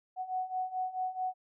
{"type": "beating tone pair", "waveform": "sine", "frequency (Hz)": [740, 744.6], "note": ["F#5", "F#5"], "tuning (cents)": [0, 11], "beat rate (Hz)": 4.6, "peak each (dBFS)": [-37, -34], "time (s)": [0.16, 1.34], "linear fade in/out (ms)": 50, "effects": []}